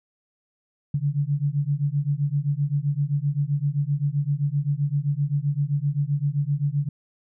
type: beating tone pair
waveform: sine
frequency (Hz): 140 / 147.7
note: C#3 / D3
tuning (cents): +18 / +10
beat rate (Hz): 7.7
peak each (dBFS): -24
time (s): 0.94-6.89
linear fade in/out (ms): 5
effects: none